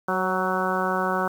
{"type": "harmonic tone with a mistuned harmonic", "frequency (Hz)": 186.5, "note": "F#3", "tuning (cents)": 14, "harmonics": [1, 2, 3, 4, 5, 6, 7, 8], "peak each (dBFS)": [-30, -30, -30, -30, -30, -30, -30, -30], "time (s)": [0.08, 1.28], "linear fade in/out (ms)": 5, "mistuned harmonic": 3, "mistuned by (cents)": -21, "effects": ["8-bit"]}